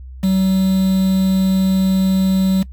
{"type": "tone with quantisation", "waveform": "triangle", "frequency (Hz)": 190, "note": "F#3", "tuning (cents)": 46, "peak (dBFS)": -10, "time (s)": [0.23, 2.63], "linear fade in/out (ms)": 10, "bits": 5, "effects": ["noise-tail reverb RT60 0.1 s tail -20 dB re dry", "added 64 Hz sine -31 dBFS peak until 2.72 s"]}